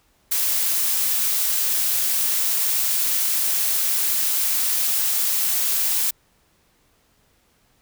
blue noise, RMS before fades -21 dBFS, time 0.31-6.11 s, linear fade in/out 10 ms, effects pink hiss -62 dBFS RMS until 7.81 s

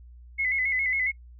sine tone with vibrato, 2093 Hz, C7, in tune, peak -23 dBFS, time 0.38-1.12 s, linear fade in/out 20 ms, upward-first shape square, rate 7.3 Hz, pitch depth 64 cents each way, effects noise-tail reverb RT60 0.1 s tail -22 dB re dry + added 60 Hz sine -45 dBFS peak until 1.39 s

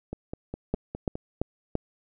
two click trains, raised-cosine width 2 ms, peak -20 / -12 dBFS, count 6 / 4, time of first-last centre 0.13-1.155 / 0.74-1.754 s, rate 4.88 / 2.96 Hz, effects none

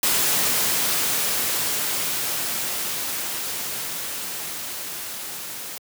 white noise with level ramp, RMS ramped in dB -20 to -34 dBFS, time 0.03-5.78 s, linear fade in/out 2 ms, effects high-pass 100 Hz 12 dB/octave

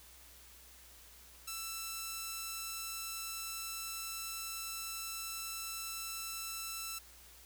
5% pulse tone, 1330 Hz, E6, 15 cents sharp, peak -28 dBFS, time 1.47-6.99 s, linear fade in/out 10 ms, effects added 60 Hz sine -62 dBFS peak until 7.45 s + white hiss -58 dBFS RMS until 7.45 s

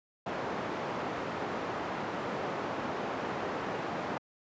white low-pass noise, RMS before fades -35 dBFS, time 0.26-4.18 s, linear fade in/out 5 ms, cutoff 970 Hz, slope 12 dB/octave, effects high-pass 150 Hz 12 dB/octave + resampled to 16000 Hz

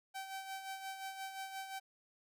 sawtooth tone with tremolo, 772 Hz, G5, 27 cents flat, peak -37 dBFS, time 0.14-1.8 s, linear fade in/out 20 ms, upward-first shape sine, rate 5.7 Hz, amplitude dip 55%, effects none

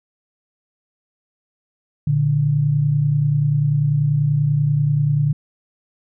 sine tone pair together, 116.54 / 146.83 Hz, A#2 / D3, 0 / 0 cents, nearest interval major third, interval 400 cents, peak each -22 / -15 dBFS, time 2.07-5.33 s, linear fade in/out 5 ms, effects none

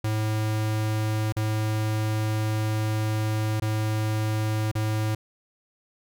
square tone with dropouts, 108.3 Hz, A2, 27 cents flat, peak -24 dBFS, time 0.04-5.15 s, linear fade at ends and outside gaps 5 ms, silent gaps 1.324-1.365 / 3.6-3.62 / 4.715-4.752 s, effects none

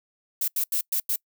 violet noise bursts at uneven times, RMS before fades -25 dBFS, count 5, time 0.41-0.48 / 0.56-0.64 / 0.72-0.81 / 0.92-1 / 1.09-1.16 s, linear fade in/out 5 ms, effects noise-tail reverb RT60 0.1 s tail -25 dB re dry

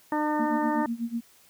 harmonic tone, 301.9 Hz, D4, 48 cents sharp, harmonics 1 / 2 / 3 / 4 / 5 / 6, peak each -27 / -33 / -28 / -36 / -43 / -37 dBFS, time 0.12-0.86 s, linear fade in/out 2 ms
sine tone with tremolo, 233.1 Hz, A#3, in tune, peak -25 dBFS, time 0.39-1.21 s, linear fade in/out 10 ms, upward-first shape sine, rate 8.1 Hz, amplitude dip 90%
effects white hiss -58 dBFS RMS until 1.49 s

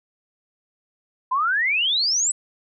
sine exponential sweep, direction up, 987.8 to 8110 Hz, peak -18 dBFS, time 1.31-2.32 s, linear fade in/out 10 ms, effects none

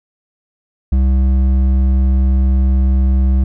triangle tone with hard clipping, 65.41 Hz, C2, in tune, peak -11 dBFS, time 0.92-3.44 s, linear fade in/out 5 ms, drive 11 dB, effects none

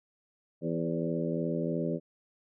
harmonic tone with a mistuned harmonic, 83 Hz, E2, 12 cents sharp, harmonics 2 / 3 / 4 / 5 / 6 / 7, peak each -33 / -35 / -36 / -37 / -38 / -38 dBFS, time 0.61-2 s, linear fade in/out 50 ms, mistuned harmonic 6, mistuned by +33 cents, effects none

